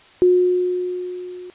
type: tone with level ramp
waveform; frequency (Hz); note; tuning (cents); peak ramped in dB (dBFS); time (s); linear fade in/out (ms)
sine; 361.1; F#4; -42; -9 to -33; 0.22-1.5; 0
effects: white hiss -48 dBFS RMS until 1.54 s + resampled to 8000 Hz